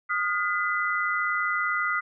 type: tone cluster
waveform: sine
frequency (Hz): 1237 / 1425 / 2005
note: D#6 / F6 / B6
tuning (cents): -10 / +34 / +26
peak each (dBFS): -28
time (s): 0.09-2.01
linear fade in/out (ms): 20
effects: none